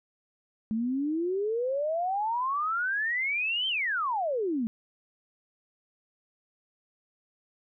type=exponential two-way sweep; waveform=sine; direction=up then down; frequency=214.2 to 3165 to 214.2 Hz; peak=-26 dBFS; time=0.71-4.67 s; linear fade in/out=0 ms; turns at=3.68 s; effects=none